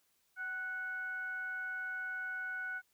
sine tone with frequency modulation, 1480 Hz, F#6, in tune, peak -37 dBFS, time 0.36-2.82 s, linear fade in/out 50 ms, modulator 723 Hz, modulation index 0.33, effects white hiss -75 dBFS RMS until 2.93 s

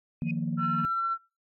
sine tone with exponential growth, 2500 Hz, D#7, 8 cents sharp, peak -30 dBFS, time 0.21-0.31 s, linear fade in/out 5 ms, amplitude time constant 20 ms
sine chord, Eb suspended second, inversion none, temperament equal, 155.56 / 174.61 / 233.1 Hz, Eb3 / F3 / Bb3, 0 / 0 / 0 cents, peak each -31 dBFS, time 0.22-0.85 s, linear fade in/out 0 ms
sine tone with tremolo, 1351 Hz, E6, 42 cents sharp, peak -24 dBFS, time 0.57-1.18 s, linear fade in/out 50 ms, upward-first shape triangle, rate 15 Hz, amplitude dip 25%
effects noise-tail reverb RT60 0.3 s tail -24 dB re dry + tanh soft clip ceiling -19 dBFS

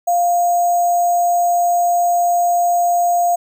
sine tone with sample-and-hold, 698.5 Hz, F5, in tune, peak -12 dBFS, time 0.07-3.36 s, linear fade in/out 10 ms, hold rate 7350 Hz, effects none

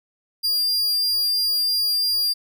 45% pulse tone, 4801 Hz, D8, 37 cents sharp, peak -18 dBFS, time 0.43-2.34 s, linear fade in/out 20 ms, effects none

